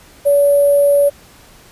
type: tone with sample-and-hold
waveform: sine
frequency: 570 Hz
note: C#5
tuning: 48 cents sharp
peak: -8 dBFS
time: 0.25-1.1 s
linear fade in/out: 20 ms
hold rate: 11025 Hz
effects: pink hiss -44 dBFS RMS until 1.71 s + resampled to 32000 Hz